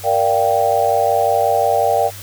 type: chord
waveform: sine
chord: G minor seventh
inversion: first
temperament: equal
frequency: 466.2 / 587.3 / 698.5 / 784 Hz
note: Bb4 / D5 / F5 / G5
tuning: 0 / 0 / 0 / 0 cents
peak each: -20 / -18 / -18 / -17 dBFS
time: 0.03-2.11 s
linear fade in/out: 50 ms
effects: added 98 Hz sine -35 dBFS peak until 2.22 s + white hiss -35 dBFS RMS until 2.22 s